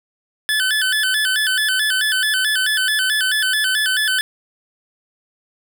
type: tone with vibrato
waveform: 25% pulse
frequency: 1621 Hz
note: G#6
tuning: 42 cents flat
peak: -12 dBFS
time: 0.49-4.21 s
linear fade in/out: 0 ms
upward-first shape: square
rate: 4.6 Hz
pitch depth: 110 cents each way
effects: none